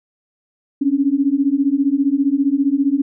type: beating tone pair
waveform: sine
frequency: 270 / 285 Hz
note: C#4 / C#4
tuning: -45 / +48 cents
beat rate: 15 Hz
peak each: -17 / -16 dBFS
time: 0.81-3.02 s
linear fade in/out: 10 ms
effects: none